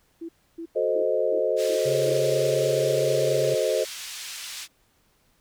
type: tone bursts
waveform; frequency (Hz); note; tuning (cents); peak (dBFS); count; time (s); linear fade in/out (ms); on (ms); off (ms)
sine; 332.4; E4; +15; -32; 6; 0.21-2.134; 10; 79; 290
type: chord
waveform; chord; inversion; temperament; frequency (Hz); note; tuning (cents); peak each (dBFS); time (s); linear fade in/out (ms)
sine; F# diminished seventh; none; equal; 370 / 440 / 523.3 / 622.3; F#4 / A4 / C5 / Eb5; 0 / 0 / 0 / 0; -30 / -26 / -25 / -26; 0.75-3.85; 20
type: band-pass noise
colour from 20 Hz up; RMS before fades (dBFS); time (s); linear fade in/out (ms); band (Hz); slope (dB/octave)
pink; -37; 1.56-4.68; 50; 2700 to 8800; 12
type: harmonic tone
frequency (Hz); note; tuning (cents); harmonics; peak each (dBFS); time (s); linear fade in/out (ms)
136.9; C#3; -21; 1 / 3 / 4; -31 / -31 / -31; 1.85-3.55; 10
effects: pink hiss -65 dBFS RMS until 5.4 s